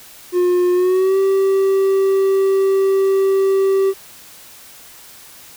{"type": "tone with pitch glide", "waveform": "triangle", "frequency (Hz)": [357.6, 387.7], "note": ["F4", "G4"], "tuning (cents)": [41, -19], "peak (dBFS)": -10, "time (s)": [0.32, 3.94], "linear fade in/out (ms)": 50, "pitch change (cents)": 140, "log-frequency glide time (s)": [0.73, 1.18], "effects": ["white hiss -41 dBFS RMS until 5.56 s"]}